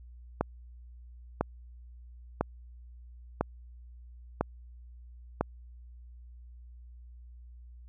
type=click train; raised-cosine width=1 ms; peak=-12 dBFS; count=6; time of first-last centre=0.41-5.41 s; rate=1 Hz; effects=added 60 Hz sine -47 dBFS peak until 7.88 s